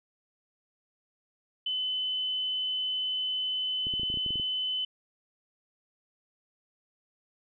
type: tone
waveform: sine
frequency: 3026 Hz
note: F#7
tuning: 38 cents sharp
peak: -28 dBFS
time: 1.66-4.85 s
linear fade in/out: 5 ms
type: clicks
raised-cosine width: 3 ms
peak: -28 dBFS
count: 11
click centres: 3.869 / 3.938 / 3.997 / 4.033 / 4.101 / 4.141 / 4.173 / 4.263 / 4.306 / 4.357 / 4.398 s
effects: none